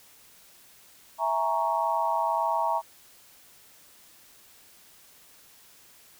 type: chord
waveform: sine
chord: A# half-diminished seventh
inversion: second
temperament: equal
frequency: 659.3 / 830.6 / 932.3 / 1108.7 Hz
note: E5 / G#5 / A#5 / C#6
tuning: 0 / 0 / 0 / 0 cents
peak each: -30 / -31 / -26 / -32 dBFS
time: 1.18-2.82 s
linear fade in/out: 50 ms
effects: white hiss -55 dBFS RMS until 6.19 s